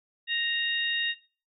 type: harmonic tone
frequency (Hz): 932.3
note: A#5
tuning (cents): 0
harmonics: 2 / 3 / 4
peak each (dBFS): -30 / -30 / -30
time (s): 0.27-1.15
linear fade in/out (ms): 50
effects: noise-tail reverb RT60 0.4 s tail -19 dB re dry